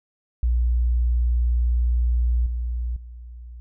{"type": "tone with level steps", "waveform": "sine", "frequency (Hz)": 59.8, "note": "A#1", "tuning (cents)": 45, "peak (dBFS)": [-17, -23, -36], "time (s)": [0.43, 3.6], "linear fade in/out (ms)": 0, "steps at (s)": [2.46, 2.96], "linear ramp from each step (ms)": 5, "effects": []}